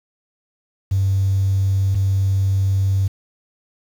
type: tone pair in turn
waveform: triangle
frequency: 96.9 / 96.9 Hz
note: G2 / G2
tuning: -20 / -20 cents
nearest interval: unison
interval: 0 cents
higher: neither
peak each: -11 dBFS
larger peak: neither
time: 0.91-1.95 / 1.95-3.08 s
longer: second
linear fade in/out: 10 ms
effects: tanh soft clip ceiling -12 dBFS + 7-bit